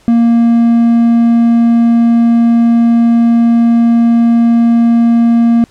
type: tone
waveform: triangle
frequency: 233.1 Hz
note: A#3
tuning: in tune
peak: -3 dBFS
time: 0.08-5.64 s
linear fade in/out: 0 ms
effects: pink hiss -47 dBFS RMS until 5.7 s + low-pass 9000 Hz 12 dB/octave